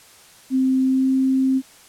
sine tone with pitch glide, 261.6 to 263.9 Hz, C4 to C4, 0 to +15 cents, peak -15 dBFS, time 0.5-1.62 s, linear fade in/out 50 ms, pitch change +15 cents, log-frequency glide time 0.83-1.09 s, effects white hiss -48 dBFS RMS until 1.88 s + low-pass 11000 Hz 12 dB/octave

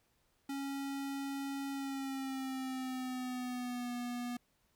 square tone with pitch glide, 276.1 to 243.2 Hz, C#4 to B3, -7 to -26 cents, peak -38 dBFS, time 0.49-4.37 s, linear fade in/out 5 ms, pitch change -219 cents, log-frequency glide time 1.71-3.92 s, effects pink hiss -75 dBFS RMS until 4.75 s

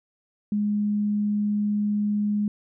sine tone, 207.7 Hz, G#3, in tune, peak -21 dBFS, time 0.52-2.48 s, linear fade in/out 2 ms, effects none

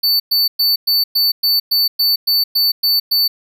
square tone bursts, 4500 Hz, C#8, 25 cents sharp, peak -12 dBFS, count 12, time 0.03-3.28 s, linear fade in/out 10 ms, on 170 ms, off 110 ms, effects none

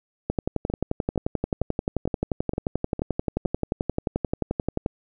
two click trains, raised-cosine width 2 ms, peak -10 / -15 dBFS, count 53 / 7, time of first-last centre 0.3-4.861 / 0.7-3.452 s, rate 11.4 / 2.18 Hz, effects none

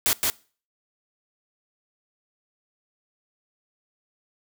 white noise with echo, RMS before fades -21 dBFS, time 0.06-0.13 s, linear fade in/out 0 ms, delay 170 ms, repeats 1, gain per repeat -2 dB, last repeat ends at 0.3 s, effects noise-tail reverb RT60 0.4 s tail -22 dB re dry

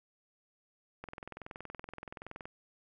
click train, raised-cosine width 0.5 ms, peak -28 dBFS, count 31, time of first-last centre 1.04-2.455 s, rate 21.2 Hz, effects none

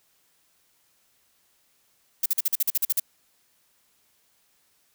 violet noise bursts, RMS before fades -22 dBFS, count 11, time 2.23-2.999 s, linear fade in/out 5 ms, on 29 ms, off 45 ms, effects white hiss -66 dBFS RMS until 4.94 s

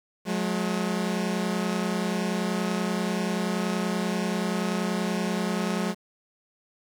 sawtooth tone pair together, 181.57 / 212 Hz, F#3 / G#3, -32 / +36 cents, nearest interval minor third, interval 268 cents, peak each -24 dBFS, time 0.25-5.95 s, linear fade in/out 50 ms, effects low-pass 10000 Hz 12 dB/octave + 8-bit

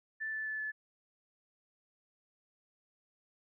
sine tone with pitch steps, 1760 / 1749.9 / 1739.8 / 1729.8 Hz, A6 / A6 / A6 / A6, 0 / -10 / -20 / -30 cents, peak -35 dBFS, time 0.2-0.72 s, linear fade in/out 20 ms, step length 130 ms, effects none

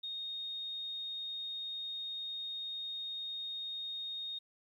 sine tone, 3709 Hz, A#7, 9 cents flat, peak -38 dBFS, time 0.03-4.39 s, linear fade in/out 10 ms, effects 12-bit

